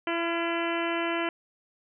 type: harmonic tone with a mistuned harmonic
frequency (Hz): 336.6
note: E4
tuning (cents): +36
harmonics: 1 / 2 / 3 / 4 / 5 / 6 / 7 / 8 / 9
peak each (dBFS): -30 / -33 / -35 / -36 / -37 / -38 / -38 / -39 / -40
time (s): 0.07-1.29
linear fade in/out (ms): 2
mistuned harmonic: 4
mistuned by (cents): +32
effects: none